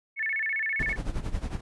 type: tone with vibrato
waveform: sine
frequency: 1975.5 Hz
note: B6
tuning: in tune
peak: -26 dBFS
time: 0.16-0.97 s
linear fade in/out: 50 ms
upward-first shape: square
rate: 15 Hz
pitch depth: 190 cents each way
type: noise with tremolo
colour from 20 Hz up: brown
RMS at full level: -29 dBFS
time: 0.79-1.61 s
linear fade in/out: 10 ms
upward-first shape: sine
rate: 11 Hz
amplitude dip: 75%
effects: resampled to 24000 Hz